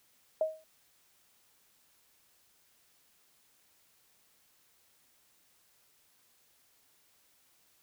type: tone with exponential decay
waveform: sine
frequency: 631 Hz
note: D#5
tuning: 24 cents sharp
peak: -23 dBFS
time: 0.41-0.64 s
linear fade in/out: 2 ms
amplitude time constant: 50 ms
effects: white hiss -68 dBFS RMS until 7.82 s